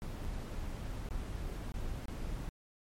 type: noise with dropouts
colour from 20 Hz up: brown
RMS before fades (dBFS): -39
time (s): 0.02-2.49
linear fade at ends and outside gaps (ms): 0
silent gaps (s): 0.243-0.249 / 1.088-1.108 / 1.719-1.741 / 2.057-2.083
effects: MP3 64 kbps